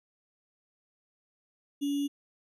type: tone with sample-and-hold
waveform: sine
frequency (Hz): 284.6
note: C#4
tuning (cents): +46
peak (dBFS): -27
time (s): 1.81-2.08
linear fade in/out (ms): 20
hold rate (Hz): 3150
effects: resampled to 32000 Hz